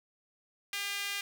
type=tone with high-pass filter; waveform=sawtooth; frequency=401.8 Hz; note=G4; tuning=43 cents sharp; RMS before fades=-36 dBFS; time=0.73-1.21 s; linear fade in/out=2 ms; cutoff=2300 Hz; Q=1.7; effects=none